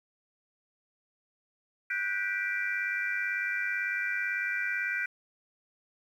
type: chord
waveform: sine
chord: G major seventh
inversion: third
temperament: just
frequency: 1470 / 1568 / 1960 / 2352 Hz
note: F#6 / G6 / B6 / D7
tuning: -12 / 0 / -14 / +2 cents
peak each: -34 dBFS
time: 1.9-5.06 s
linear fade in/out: 5 ms
effects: tanh soft clip ceiling -18 dBFS + 10-bit